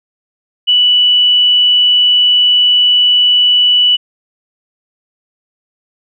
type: tone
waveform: sine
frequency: 2960 Hz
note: F#7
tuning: in tune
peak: -6 dBFS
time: 0.67-3.97 s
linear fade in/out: 20 ms
effects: none